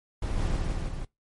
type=noise with echo; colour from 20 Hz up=brown; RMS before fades=-28 dBFS; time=0.22-0.57 s; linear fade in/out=5 ms; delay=160 ms; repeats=3; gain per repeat=-2 dB; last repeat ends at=1.05 s; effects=noise-tail reverb RT60 0.2 s tail -24 dB re dry + MP3 48 kbps